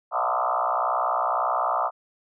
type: tone with frequency modulation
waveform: sine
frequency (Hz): 959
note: A#5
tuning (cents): +49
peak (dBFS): -21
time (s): 0.11-1.91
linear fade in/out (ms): 50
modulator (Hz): 61.8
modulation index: 5.4
effects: none